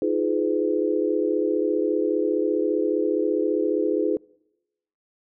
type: chord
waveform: sine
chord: F half-diminished seventh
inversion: third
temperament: just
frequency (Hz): 314.3 / 349.2 / 419.1 / 502.9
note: Eb4 / F4 / Ab4 / Cb5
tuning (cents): +18 / 0 / +16 / +31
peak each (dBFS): -25 / -26 / -24 / -27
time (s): 0.02-4.17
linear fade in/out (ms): 2
effects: noise-tail reverb RT60 0.9 s tail -25 dB re dry